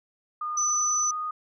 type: tone with pitch glide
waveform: sine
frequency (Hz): 1220 to 1236.3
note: D#6 to D#6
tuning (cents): -34 to -11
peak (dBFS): -28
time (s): 0.41-1.31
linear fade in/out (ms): 5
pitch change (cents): +23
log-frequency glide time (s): 0.57-1.02
type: tone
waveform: sine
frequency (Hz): 5990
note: F#8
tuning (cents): +20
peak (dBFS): -23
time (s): 0.57-1.11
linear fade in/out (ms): 5
effects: none